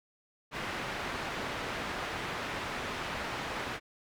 white low-pass noise, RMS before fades -37 dBFS, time 0.51-3.8 s, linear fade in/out 50 ms, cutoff 2000 Hz, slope 12 dB/octave, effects none

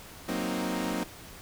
sawtooth chord, C half-diminished seventh, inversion second, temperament equal, 185 / 233.1 / 261.6 / 311.1 Hz, Gb3 / Bb3 / C4 / Eb4, 0 / 0 / 0 / 0 cents, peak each -31 dBFS, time 0.28-1.04 s, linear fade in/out 10 ms, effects pink hiss -47 dBFS RMS until 1.41 s

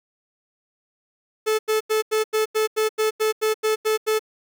45% pulse tone bursts, 434.5 Hz, A4, 22 cents flat, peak -18 dBFS, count 13, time 1.46-4.194 s, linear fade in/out 20 ms, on 130 ms, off 87 ms, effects 9-bit

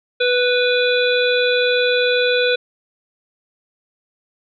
harmonic tone, 493.9 Hz, B4, in tune, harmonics 1 / 3 / 5 / 7 / 8, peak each -16 / -21 / -23 / -24 / -25 dBFS, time 0.2-2.56 s, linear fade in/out 10 ms, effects none

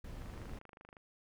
brown noise, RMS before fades -46 dBFS, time 0.04-0.59 s, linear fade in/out 5 ms
click train, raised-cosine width 0.5 ms, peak -39 dBFS, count 20, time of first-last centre 0.22-0.968 s, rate 25.4 Hz
effects none

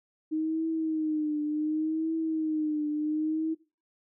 sine tone with vibrato, 311.1 Hz, D#4, in tune, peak -26 dBFS, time 0.31-3.55 s, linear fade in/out 20 ms, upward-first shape triangle, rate 0.68 Hz, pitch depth 75 cents each way, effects noise-tail reverb RT60 0.3 s tail -18 dB re dry

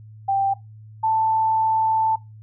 sine tone pair in turn, 785 / 883.6 Hz, G5 / A5, +2 / +7 cents, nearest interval major second, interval 205 cents, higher second, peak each -17 dBFS, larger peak neither, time 0.28-0.54 / 1.03-2.16 s, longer second, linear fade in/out 10 ms, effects noise-tail reverb RT60 0.2 s tail -17 dB re dry + added 108 Hz sine -40 dBFS peak until 2.42 s

